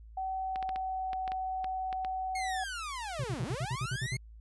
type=tone with pitch glide; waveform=sine; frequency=760 to 753 Hz; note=F#5 to F#5; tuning=+46 to +30 cents; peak=-32 dBFS; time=0.17-2.64 s; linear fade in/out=5 ms; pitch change=-16 cents; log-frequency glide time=0.35-1.17 s
type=clicks; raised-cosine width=0.3 ms; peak=-25 dBFS; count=10; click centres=0.559 / 0.627 / 0.692 / 0.76 / 1.132 / 1.278 / 1.319 / 1.644 / 1.928 / 2.048 s
type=linear two-way sweep; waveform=sawtooth; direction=down then up; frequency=2187 to 148.5 to 2187 Hz; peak=-33 dBFS; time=2.35-4.17 s; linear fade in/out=5 ms; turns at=3.43 s
type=tone bursts; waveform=triangle; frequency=127.6 Hz; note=C3; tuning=43 cents flat; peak=-29 dBFS; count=10; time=3.19-4.168 s; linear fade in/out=5 ms; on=51 ms; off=52 ms
effects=added 55 Hz sine -48 dBFS peak until 4.4 s + resampled to 24000 Hz